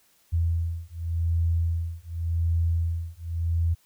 sine beating tone pair, 83.2 / 84.08 Hz, E2 / E2, +17 / +35 cents, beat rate 0.88 Hz, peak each -26 / -26 dBFS, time 0.32-3.75 s, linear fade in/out 20 ms, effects white hiss -63 dBFS RMS until 3.85 s

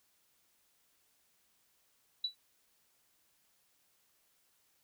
sine tone with exponential decay, 3941 Hz, B7, 4 cents flat, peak -28 dBFS, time 2.24-2.35 s, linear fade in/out 5 ms, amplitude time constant 23 ms, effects white hiss -73 dBFS RMS until 4.83 s

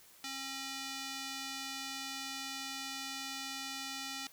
square tone with band-pass filter, 270 Hz, C#4, 45 cents flat, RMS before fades -42 dBFS, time 0.24-4.27 s, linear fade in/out 2 ms, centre 4600 Hz, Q 0.93, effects white hiss -60 dBFS RMS until 4.32 s

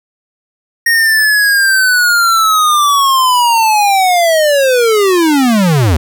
square linear sweep, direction down, 1864.7 to 70.9 Hz, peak -8 dBFS, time 0.86-5.97 s, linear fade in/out 5 ms, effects none

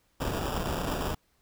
pink noise with sample-and-hold, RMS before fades -31 dBFS, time 0.2-1.15 s, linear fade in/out 10 ms, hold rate 2100 Hz, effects pink hiss -70 dBFS RMS until 1.41 s

